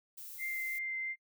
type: noise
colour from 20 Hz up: violet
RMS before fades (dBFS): -47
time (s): 0.17-0.79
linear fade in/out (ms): 10
type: tone with vibrato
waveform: sine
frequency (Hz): 2087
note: C7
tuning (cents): -5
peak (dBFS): -35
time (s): 0.38-1.16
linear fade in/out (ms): 50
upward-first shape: triangle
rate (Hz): 2.9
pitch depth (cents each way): 10
effects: noise-tail reverb RT60 0.1 s tail -24 dB re dry